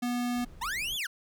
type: tone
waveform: square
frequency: 243.7 Hz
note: B3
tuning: 23 cents flat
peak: -29 dBFS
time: 0.02-0.45 s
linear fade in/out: 10 ms
type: noise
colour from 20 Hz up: brown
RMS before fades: -48 dBFS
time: 0.36-0.97 s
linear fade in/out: 5 ms
type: linear two-way sweep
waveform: 40% pulse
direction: up then down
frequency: 830.6 to 3517 to 1317 Hz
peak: -30 dBFS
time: 0.61-1.07 s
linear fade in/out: 10 ms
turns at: 0.96 s
effects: none